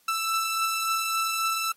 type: beating tone pair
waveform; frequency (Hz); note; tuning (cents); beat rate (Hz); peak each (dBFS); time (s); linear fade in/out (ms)
sawtooth; 1325 / 1328.6; E6 / E6; +9 / +13; 3.6; -22 / -30; 0.08-1.72; 5
effects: white hiss -63 dBFS RMS until 1.76 s + AAC 48 kbps